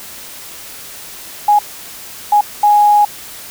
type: tone bursts at uneven times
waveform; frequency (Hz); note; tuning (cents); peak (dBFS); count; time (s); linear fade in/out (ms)
sine; 830; G#5; -1; -6; 3; 1.48-1.59 / 2.32-2.41 / 2.63-3.05; 5
effects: white hiss -32 dBFS RMS until 3.5 s